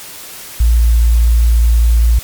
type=tone; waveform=sine; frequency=57.5 Hz; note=A#1; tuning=23 cents flat; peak=-6 dBFS; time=0.6-2.19 s; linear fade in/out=5 ms; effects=white hiss -31 dBFS RMS until 2.23 s + MP3 96 kbps